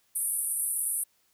pink band-pass noise, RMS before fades -30 dBFS, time 0.15-1.04 s, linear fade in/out 10 ms, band 9000 to 12000 Hz, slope 96 dB/octave, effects white hiss -69 dBFS RMS until 1.33 s

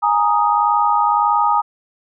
sine chord, Ab suspended second, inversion none, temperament equal, 830.6 / 932.3 / 1244.5 Hz, Ab5 / Bb5 / Eb6, 0 / 0 / 0 cents, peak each -17 dBFS, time 0.02-1.62 s, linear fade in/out 20 ms, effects none

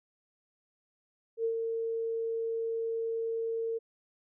sine tone with ADSR envelope, 454.9 Hz, A#4, 42 cents flat, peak -26 dBFS, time 1.37-3.79 s, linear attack 76 ms, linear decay 86 ms, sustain -4 dB, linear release 20 ms, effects none

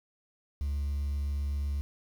sine tone with vibrato, 71.2 Hz, C#2, 47 cents sharp, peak -26 dBFS, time 0.61-1.81 s, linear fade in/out 0 ms, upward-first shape triangle, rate 7.8 Hz, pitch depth 8 cents each way, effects tanh soft clip ceiling -28 dBFS + 9-bit

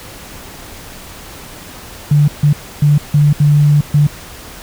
sine tone bursts at uneven times, 146.83 Hz, D3, in tune, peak -6 dBFS, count 6, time 2.11-2.28 / 2.43-2.53 / 2.82-2.98 / 3.14-3.33 / 3.4-3.81 / 3.94-4.07 s, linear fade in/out 5 ms, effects pink hiss -33 dBFS RMS until 4.62 s

